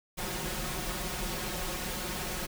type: noise with comb filter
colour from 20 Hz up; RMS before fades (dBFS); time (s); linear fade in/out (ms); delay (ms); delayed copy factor
pink; -35; 0.17-2.47; 20; 5.5; +0.95
effects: none